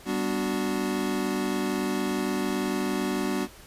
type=chord; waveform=square; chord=G major seventh; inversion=none; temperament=equal; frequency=196 / 246.9 / 293.7 / 370 Hz; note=G3 / B3 / D4 / F#4; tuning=0 / 0 / 0 / 0 cents; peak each=-32 dBFS; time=0.05-3.48 s; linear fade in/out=50 ms; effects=pink hiss -49 dBFS RMS until 3.66 s + resampled to 32000 Hz